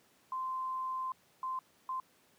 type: tone bursts at uneven times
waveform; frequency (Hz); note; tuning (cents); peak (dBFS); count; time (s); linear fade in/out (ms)
sine; 1039; C6; -12; -34; 3; 0.32-1.12 / 1.43-1.59 / 1.89-2; 2
effects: pink hiss -67 dBFS RMS until 2.38 s + high-pass 150 Hz 12 dB/octave